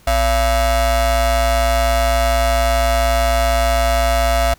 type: ring-modulated tone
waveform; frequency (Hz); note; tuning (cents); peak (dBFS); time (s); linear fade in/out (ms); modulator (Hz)
45% pulse; 311.1; D#4; 0; -10; 0.07-4.54; 5; 369
effects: pink hiss -50 dBFS RMS until 4.58 s